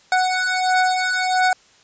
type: beating tone pair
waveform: 25% pulse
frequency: 740 / 741.5 Hz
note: F#5 / F#5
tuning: 0 / +4 cents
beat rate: 1.5 Hz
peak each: -16 dBFS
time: 0.12-1.53 s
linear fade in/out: 2 ms
effects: white hiss -53 dBFS RMS until 1.83 s + resampled to 16000 Hz

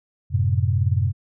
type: chord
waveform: sine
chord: F# diminished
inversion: none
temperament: equal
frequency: 92.5 / 110 / 130.81 Hz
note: F#2 / A2 / C3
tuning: 0 / 0 / 0 cents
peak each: -20 / -22 / -23 dBFS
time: 0.3-1.13 s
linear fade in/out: 50 ms
effects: none

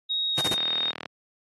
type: tone with pitch glide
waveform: sine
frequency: 3772 to 3711 Hz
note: A#7 to A#7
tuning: +20 to -9 cents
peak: -24 dBFS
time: 0.09-0.92 s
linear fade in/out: 20 ms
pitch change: -29 cents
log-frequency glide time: 0.29-0.46 s
type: noise bursts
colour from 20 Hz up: pink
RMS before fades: -28 dBFS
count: 3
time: 0.38-0.542 s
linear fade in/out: 0 ms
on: 30 ms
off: 36 ms
type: click train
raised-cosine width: 0.3 ms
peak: -17 dBFS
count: 20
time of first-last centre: 0.58-1.057 s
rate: 39.8 Hz
effects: high-pass 150 Hz 12 dB/octave + AAC 32 kbps

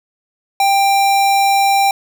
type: tone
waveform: square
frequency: 790 Hz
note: G5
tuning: 13 cents sharp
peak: -11 dBFS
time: 0.6-1.91 s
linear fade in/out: 2 ms
effects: none

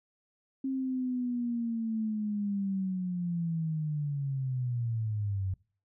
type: linear sweep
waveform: sine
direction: down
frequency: 268.6 to 92.5 Hz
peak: -29 dBFS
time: 0.64-5.54 s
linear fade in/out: 5 ms
effects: noise-tail reverb RT60 0.4 s tail -22 dB re dry

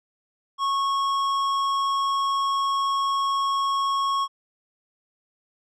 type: tone with tanh clipping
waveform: sine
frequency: 1099 Hz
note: C#6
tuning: 15 cents flat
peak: -23 dBFS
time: 0.58-4.28 s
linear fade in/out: 50 ms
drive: 12 dB
effects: none

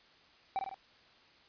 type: tone with echo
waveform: triangle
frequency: 773 Hz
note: G5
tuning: 24 cents flat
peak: -28 dBFS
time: 0.56-0.59 s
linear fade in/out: 0 ms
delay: 51 ms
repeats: 3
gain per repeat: -4 dB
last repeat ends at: 0.743 s
effects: white hiss -62 dBFS RMS until 1.48 s + resampled to 11025 Hz

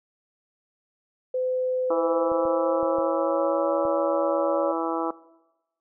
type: tone with pitch glide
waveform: sine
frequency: 510 to 562.6 Hz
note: C5 to C#5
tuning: -44 to +26 cents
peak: -23 dBFS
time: 1.34-4.72 s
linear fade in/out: 5 ms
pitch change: +170 cents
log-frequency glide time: 2.06-3.76 s
type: harmonic tone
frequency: 164.81 Hz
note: E3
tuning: in tune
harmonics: 2 / 3 / 4 / 5 / 6 / 7 / 8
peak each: -29 / -31 / -32 / -33 / -34 / -34 / -35 dBFS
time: 1.9-5.11 s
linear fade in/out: 5 ms
type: clicks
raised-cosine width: 3 ms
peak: -30 dBFS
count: 5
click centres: 2.318 / 2.454 / 2.83 / 2.985 / 3.853 s
effects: noise-tail reverb RT60 1.0 s tail -20 dB re dry

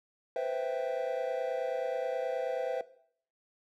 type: chord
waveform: triangle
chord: C major seventh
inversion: third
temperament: equal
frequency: 493.9 / 523.3 / 659.3 / 784 Hz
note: B4 / C5 / E5 / G5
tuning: 0 / 0 / 0 / 0 cents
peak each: -33 / -32 / -32 / -38 dBFS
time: 0.36-2.81 s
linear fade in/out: 2 ms
effects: noise-tail reverb RT60 0.6 s tail -18 dB re dry + tanh soft clip ceiling -22 dBFS

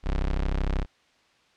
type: tone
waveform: 30% pulse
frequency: 32.98 Hz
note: C1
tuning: 15 cents sharp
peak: -21 dBFS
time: 0.03-0.86 s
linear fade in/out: 50 ms
effects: white hiss -62 dBFS RMS until 1.56 s + low-pass 4000 Hz 12 dB/octave

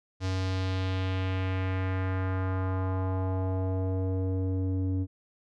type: tone with low-pass filter sweep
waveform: square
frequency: 93.9 Hz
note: F#2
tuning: 26 cents sharp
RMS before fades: -29 dBFS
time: 0.2-5.07 s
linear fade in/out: 50 ms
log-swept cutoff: 5600 to 290 Hz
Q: 1.7
effects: none

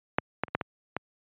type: clicks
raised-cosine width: 0.5 ms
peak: -6 / -10 / -28 / -10 / -15 / -14 dBFS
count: 6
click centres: 0.185 / 0.436 / 0.482 / 0.55 / 0.612 / 0.966 s
effects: high-pass 100 Hz 12 dB/octave + resampled to 8000 Hz

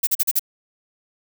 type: noise bursts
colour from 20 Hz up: violet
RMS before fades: -18 dBFS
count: 5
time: 0.03-0.395 s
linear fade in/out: 10 ms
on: 41 ms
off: 40 ms
effects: none

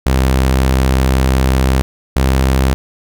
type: tone pair in turn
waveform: sawtooth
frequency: 65.41 / 65.94 Hz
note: C2 / C2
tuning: 0 / +14 cents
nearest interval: unison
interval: 14 cents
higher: second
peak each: -6 dBFS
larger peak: neither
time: 0.06-1.82 / 2.16-2.74 s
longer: first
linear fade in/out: 0 ms
effects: none

